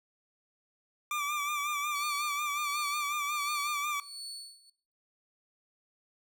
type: tone with vibrato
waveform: 25% pulse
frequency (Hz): 1174.7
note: D6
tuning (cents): 0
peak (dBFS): -27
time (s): 1.11-4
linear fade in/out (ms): 2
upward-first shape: sine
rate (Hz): 5.5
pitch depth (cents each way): 49
type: tone with tremolo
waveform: 35% pulse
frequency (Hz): 4435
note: C#8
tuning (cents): 0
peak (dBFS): -37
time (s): 1.95-4.7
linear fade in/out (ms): 5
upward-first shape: sine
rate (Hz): 1.4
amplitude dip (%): 90
effects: noise-tail reverb RT60 0.5 s tail -20 dB re dry